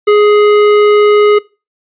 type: tone with hard clipping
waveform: sine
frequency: 417.2 Hz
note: G#4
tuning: 8 cents sharp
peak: -6 dBFS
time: 0.07-1.39 s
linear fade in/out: 10 ms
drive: 13 dB
effects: noise-tail reverb RT60 0.3 s tail -23 dB re dry + resampled to 8000 Hz